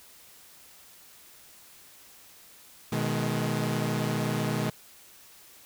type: chord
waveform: sawtooth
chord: G# minor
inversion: first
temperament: equal with one note detuned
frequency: 123.47 / 155.56 / 210.9 Hz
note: B2 / D#3 / G#3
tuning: 0 / 0 / +27 cents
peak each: -27 dBFS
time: 2.92-4.7 s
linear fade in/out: 5 ms
effects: white hiss -53 dBFS RMS until 5.65 s